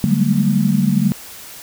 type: tone cluster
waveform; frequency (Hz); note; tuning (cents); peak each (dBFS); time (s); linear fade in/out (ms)
sine; 144.7 / 185.3 / 196.9 / 207.8 / 229.1; D3 / F#3 / G3 / G#3 / A#3; -25 / +3 / +8 / +1 / -30; -19; 0.04-1.12; 0
effects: white hiss -36 dBFS RMS until 1.62 s